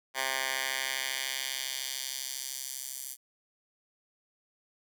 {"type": "tone with high-pass filter sweep", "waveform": "10% pulse", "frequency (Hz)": 132.8, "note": "C3", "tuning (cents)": 26, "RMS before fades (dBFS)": -35, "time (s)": [0.14, 3.17], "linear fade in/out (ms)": 50, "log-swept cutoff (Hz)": [1200, 8500], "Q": 1, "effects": []}